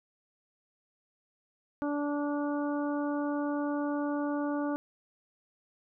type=harmonic tone; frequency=290.5 Hz; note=D4; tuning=19 cents flat; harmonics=1 / 2 / 3 / 4 / 5; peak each=-30 / -36 / -40 / -42 / -44 dBFS; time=1.82-4.76 s; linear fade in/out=0 ms; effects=none